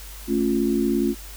sine chord, A augmented, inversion none, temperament equal, 220 / 277.2 / 349.2 Hz, A3 / C#4 / E#4, 0 / 0 / 0 cents, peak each -23 dBFS, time 0.27-1.15 s, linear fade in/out 50 ms, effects added 50 Hz sine -38 dBFS peak until 1.36 s + white hiss -42 dBFS RMS until 1.36 s

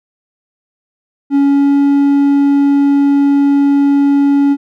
triangle tone with pitch glide, 280 to 281.6 Hz, C#4 to C#4, +18 to +27 cents, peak -5 dBFS, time 1.3-4.57 s, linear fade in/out 50 ms, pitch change +9 cents, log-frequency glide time 1.44-1.77 s, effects none

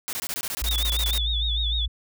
white noise bursts, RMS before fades -30 dBFS, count 16, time 0.08-1.179 s, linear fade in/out 0 ms, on 49 ms, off 21 ms
sine tone, 58.27 Hz, A#1, in tune, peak -24 dBFS, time 0.61-1.88 s, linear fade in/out 10 ms
sine tone with vibrato, 3576 Hz, A7, 27 cents sharp, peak -25 dBFS, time 0.66-1.86 s, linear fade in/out 10 ms, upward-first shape sine, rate 6.6 Hz, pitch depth 94 cents each way
effects none

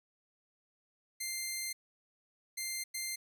10% pulse tone bursts at uneven times, 2093 Hz, C7, in tune, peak -27 dBFS, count 3, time 1.2-1.73 / 2.57-2.84 / 2.94-3.16 s, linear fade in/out 10 ms, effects none

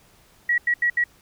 sine tone bursts at uneven times, 1920 Hz, B6, 49 cents flat, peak -17 dBFS, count 4, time 0.49-0.58 / 0.67-0.74 / 0.82-0.9 / 0.97-1.04 s, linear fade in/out 5 ms, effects pink hiss -56 dBFS RMS until 1.21 s

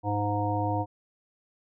harmonic tone, 103.2 Hz, G#2, 10 cents flat, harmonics 1 / 3 / 5 / 7 / 9, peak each -29 / -32 / -35 / -31 / -32 dBFS, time 0.03-0.86 s, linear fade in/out 50 ms, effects none

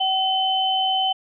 sine tone pair together, 760 / 3051 Hz, F#5 / G7, +46 / -48 cents, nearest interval 2 octaves, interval 2406 cents, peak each -21 dBFS, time 0-1.13 s, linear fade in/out 10 ms, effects none

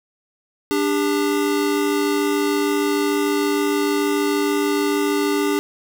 square tone pair together, 293.7 / 400.3 Hz, D4 / G4, 0 / +36 cents, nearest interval perfect fourth, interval 536 cents, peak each -21 dBFS, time 0.71-5.59 s, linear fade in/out 0 ms, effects none

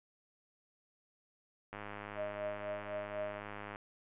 click train, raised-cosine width 0.5 ms, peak -29 dBFS, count 210, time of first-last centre 1.73-3.759 s, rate 103 Hz
sine tone with tremolo, 617 Hz, D#5, 15 cents flat, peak -35 dBFS, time 2.15-3.41 s, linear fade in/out 50 ms, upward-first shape triangle, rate 4 Hz, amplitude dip 85%
effects resampled to 8000 Hz

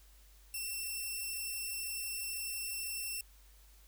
5% pulse tone, 2694 Hz, E7, 37 cents sharp, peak -28 dBFS, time 0.54-3.21 s, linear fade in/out 2 ms, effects added 50 Hz sine -58 dBFS peak until 3.87 s + white hiss -65 dBFS RMS until 3.87 s

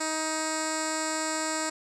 10% pulse tone with low-pass filter, 314.8 Hz, D#4, 20 cents sharp, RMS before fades -30 dBFS, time 0-1.7 s, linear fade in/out 10 ms, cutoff 7600 Hz, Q 4.6, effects none

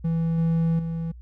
triangle tone with level steps, 164.81 Hz, E3, in tune, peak -19 / -17 / -24 dBFS, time 0.04-1.12 s, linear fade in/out 10 ms, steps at 0.38 / 0.79 s, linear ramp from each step 2 ms, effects added 60 Hz sine -40 dBFS peak until 1.21 s

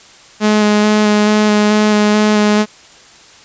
sawtooth tone with vibrato, 210.9 Hz, G#3, 27 cents sharp, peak -5 dBFS, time 0.4-2.66 s, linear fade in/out 50 ms, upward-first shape square, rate 2.3 Hz, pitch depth 11 cents each way, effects white hiss -41 dBFS RMS until 3.44 s + resampled to 16000 Hz

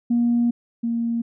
sine tone pair in turn, 237.6 / 232.7 Hz, A#3 / A#3, +33 / -3 cents, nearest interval unison, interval 36 cents, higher first, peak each -15 / -20 dBFS, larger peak first, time 0.1-0.51 / 0.83-1.22 s, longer first, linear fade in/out 10 ms, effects tanh soft clip ceiling -12 dBFS

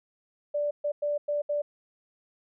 sine tone bursts at uneven times, 586 Hz, D5, 4 cents flat, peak -25 dBFS, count 5, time 0.54-0.71 / 0.84-0.92 / 1.02-1.18 / 1.28-1.42 / 1.49-1.62 s, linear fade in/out 10 ms, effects none

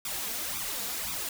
white noise with flanger, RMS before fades -34 dBFS, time 0.05-1.29 s, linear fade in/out 2 ms, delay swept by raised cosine 0.82 to 4.42 ms, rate 1.9 Hz, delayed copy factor +0.95, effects none

